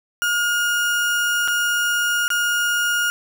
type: tone with dropouts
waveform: 35% pulse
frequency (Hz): 1428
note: F6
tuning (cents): +38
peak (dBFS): -16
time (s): 0.22-3.1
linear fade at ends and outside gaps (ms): 0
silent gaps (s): 1.477-1.482 / 2.28-2.303
effects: none